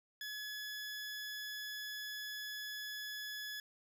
20% pulse tone, 1700 Hz, G#6, 40 cents sharp, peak -37 dBFS, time 0.21-3.6 s, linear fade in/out 2 ms, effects none

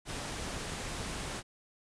pink low-pass noise, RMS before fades -39 dBFS, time 0.05-1.43 s, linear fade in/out 50 ms, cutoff 9900 Hz, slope 48 dB/octave, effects none

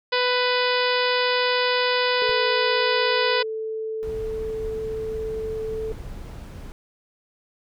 harmonic tone, 496.6 Hz, B4, 9 cents sharp, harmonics 1 / 2 / 3 / 4 / 5 / 6 / 7 / 8 / 9 / 10, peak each -23 / -26 / -28 / -29 / -30 / -31 / -31 / -32 / -33 / -33 dBFS, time 0.12-3.43 s, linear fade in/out 10 ms
sine tone, 440 Hz, A4, in tune, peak -26 dBFS, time 2.22-5.92 s, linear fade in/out 0 ms
brown noise with exponential decay, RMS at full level -35 dBFS, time 2.29-2.36 s, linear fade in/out 0 ms, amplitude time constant 15 ms
brown noise, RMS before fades -36 dBFS, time 4.03-6.72 s, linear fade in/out 0 ms
effects none

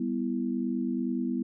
sine chord, E minor, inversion first, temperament just, 197.78 / 247.2 / 329.6 Hz, G3 / B3 / E4, +16 / +2 / 0 cents, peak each -33 / -29 / -34 dBFS, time 0-1.43 s, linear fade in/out 5 ms, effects none

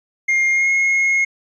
triangle tone with pitch glide, 2123 to 2159 Hz, C7 to C#7, +25 to -46 cents, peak -12 dBFS, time 0.28-1.25 s, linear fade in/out 10 ms, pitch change +29 cents, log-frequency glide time 0.51-0.7 s, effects resampled to 22050 Hz

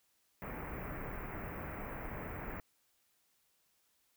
pink band-stop noise, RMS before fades -43 dBFS, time 0.42-2.6 s, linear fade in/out 0 ms, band 2300 to 16000 Hz, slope 48 dB/octave, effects white hiss -75 dBFS RMS until 4.16 s

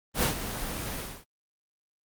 pink noise with ADSR envelope, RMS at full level -23 dBFS, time 0.14-1.25 s, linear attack 88 ms, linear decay 110 ms, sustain -11 dB, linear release 270 ms, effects Opus 24 kbps

